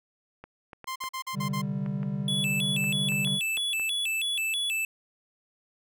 clicks, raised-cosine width 0.5 ms, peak -28 dBFS, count 11, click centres 0.44 / 0.732 / 0.843 / 1.039 / 1.862 / 2.031 / 2.841 / 3.121 / 3.274 / 3.575 / 3.797 s
sawtooth tone bursts, 1047 Hz, C6, 1 cent sharp, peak -28 dBFS, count 6, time 0.87-1.619 s, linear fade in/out 10 ms, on 89 ms, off 43 ms
triangle chord, C suspended second, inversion none, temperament equal, 130.81 / 146.83 / 196 Hz, C3 / D3 / G3, 0 / 0 / 0 cents, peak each -34 / -30 / -29 dBFS, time 1.33-3.4 s, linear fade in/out 50 ms
square tone with vibrato, 2994 Hz, F#7, 20 cents sharp, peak -27 dBFS, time 2.28-4.85 s, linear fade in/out 2 ms, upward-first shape square, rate 3.1 Hz, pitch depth 220 cents each way
effects none

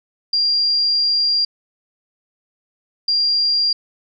sine tone bursts at uneven times, 4776 Hz, D8, 28 cents sharp, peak -14 dBFS, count 2, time 0.33-1.45 / 3.08-3.73 s, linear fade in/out 5 ms, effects none

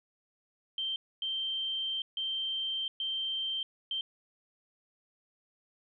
sine tone bursts at uneven times, 3136 Hz, G7, in tune, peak -31 dBFS, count 5, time 0.78-0.96 / 1.22-2.02 / 2.17-2.88 / 3-3.63 / 3.91-4.01 s, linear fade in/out 2 ms, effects none

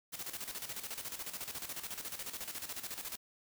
white noise with tremolo, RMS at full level -41 dBFS, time 0.12-3.17 s, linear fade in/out 20 ms, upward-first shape square, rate 14 Hz, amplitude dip 65%, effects none

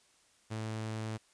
sawtooth tone, 110 Hz, A2, in tune, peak -32 dBFS, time 0.5-1.18 s, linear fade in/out 20 ms, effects white hiss -67 dBFS RMS until 1.33 s + resampled to 22050 Hz

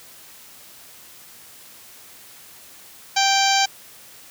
harmonic tone, 784 Hz, G5, in tune, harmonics 1 / 2 / 3 / 4 / 5 / 6 / 7 / 8 / 9, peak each -19 / -25 / -25 / -25 / -27 / -25 / -28 / -27 / -30 dBFS, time 3.16-3.66 s, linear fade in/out 10 ms, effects white hiss -45 dBFS RMS until 4.3 s + high-pass 60 Hz 12 dB/octave

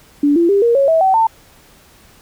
sine tone with pitch steps, 289 / 339.7 / 399.4 / 469.5 / 551.9 / 648.8 / 762.7 / 896.6 Hz, D4 / F4 / G4 / A#4 / C#5 / E5 / G5 / A5, -28 / -48 / +32 / +12 / -8 / -28 / -48 / +32 cents, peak -9 dBFS, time 0.23-1.27 s, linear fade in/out 5 ms, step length 130 ms, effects pink hiss -47 dBFS RMS until 2.21 s

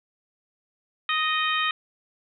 harmonic tone with a mistuned harmonic, 620 Hz, D#5, 6 cents flat, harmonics 2 / 3 / 4 / 5 / 6, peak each -26 / -28 / -29 / -30 / -31 dBFS, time 1.09-1.71 s, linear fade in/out 2 ms, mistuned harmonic 2, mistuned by +17 cents, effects none

